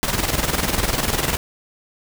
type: noise with tremolo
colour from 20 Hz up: pink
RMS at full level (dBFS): -19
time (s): 0.03-1.37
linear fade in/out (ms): 0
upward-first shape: square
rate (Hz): 20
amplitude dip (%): 60
effects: none